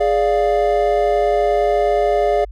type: chord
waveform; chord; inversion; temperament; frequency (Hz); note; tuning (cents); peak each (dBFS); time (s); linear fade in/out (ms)
triangle; D diminished; second; equal; 415.3 / 587.3 / 698.5; Ab4 / D5 / F5; 0 / 0 / 0; -16; 0-2.45; 10
effects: added 50 Hz sine -31 dBFS peak until 2.51 s